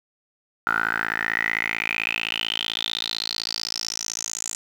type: tone with band-pass filter sweep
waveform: 10% pulse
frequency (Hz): 55.7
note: A1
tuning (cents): +22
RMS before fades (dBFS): -27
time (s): 0.67-4.55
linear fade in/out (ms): 0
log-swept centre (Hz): 1400 to 7300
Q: 9.1
effects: 8-bit